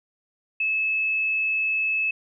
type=tone; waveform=sine; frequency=2600 Hz; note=E7; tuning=24 cents flat; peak=-21 dBFS; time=0.6-2.11 s; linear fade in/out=5 ms; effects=none